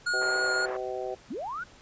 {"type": "tone with vibrato", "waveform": "square", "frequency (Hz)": 1431, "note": "F6", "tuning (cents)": 42, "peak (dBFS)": -26, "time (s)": [0.06, 0.66], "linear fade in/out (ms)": 10, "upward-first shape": "sine", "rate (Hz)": 3.7, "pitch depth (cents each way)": 11}
{"type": "harmonic tone", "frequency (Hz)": 126.9, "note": "B2", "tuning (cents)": 47, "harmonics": [3, 4, 5, 6], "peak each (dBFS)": [-35, -36, -37, -38], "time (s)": [0.13, 1.15], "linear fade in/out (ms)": 10}
{"type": "band-pass noise", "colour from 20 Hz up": "pink", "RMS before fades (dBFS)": -39, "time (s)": [0.21, 0.77], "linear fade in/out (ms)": 5, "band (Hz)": [450, 1800], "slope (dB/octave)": 24}
{"type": "linear sweep", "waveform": "sine", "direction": "up", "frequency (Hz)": [183.5, 1530], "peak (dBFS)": -32, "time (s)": [1.3, 1.64], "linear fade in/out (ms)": 10}
{"effects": ["pink hiss -54 dBFS RMS until 1.81 s", "resampled to 16000 Hz"]}